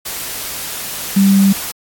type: tone in noise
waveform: sine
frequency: 196 Hz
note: G3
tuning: in tune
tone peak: -7 dBFS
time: 1.16-1.53 s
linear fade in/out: 10 ms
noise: white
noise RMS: -24 dBFS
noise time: 0.05-1.72 s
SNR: +14 dB
effects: AAC 64 kbps